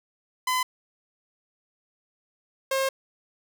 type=tone pair in turn; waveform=sawtooth; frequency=1015 / 535.5 Hz; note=B5 / C5; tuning=+47 / +40 cents; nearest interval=major seventh; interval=1107 cents; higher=first; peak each=-19 dBFS; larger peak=neither; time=0.47-0.63 / 2.71-2.89 s; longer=second; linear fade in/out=5 ms; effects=none